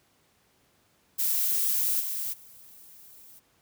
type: noise with level steps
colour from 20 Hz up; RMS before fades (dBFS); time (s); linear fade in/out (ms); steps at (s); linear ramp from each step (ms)
violet; -26 / -32 / -51; 1.18-3.4; 20; 1.99 / 2.32; 20
effects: pink hiss -66 dBFS RMS until 3.61 s + high-pass 80 Hz 12 dB/octave